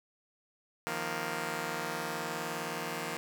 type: chord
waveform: 5% pulse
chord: Eb suspended second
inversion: none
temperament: just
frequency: 155.56 / 175.01 / 233.3 Hz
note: Eb3 / F3 / Bb3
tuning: 0 / +4 / +2 cents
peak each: -28 dBFS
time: 0.87-3.17 s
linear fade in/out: 0 ms
effects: none